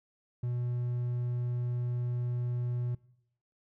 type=tone; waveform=triangle; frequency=122 Hz; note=B2; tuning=21 cents flat; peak=-28 dBFS; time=0.43-2.95 s; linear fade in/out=5 ms; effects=noise-tail reverb RT60 0.8 s tail -22 dB re dry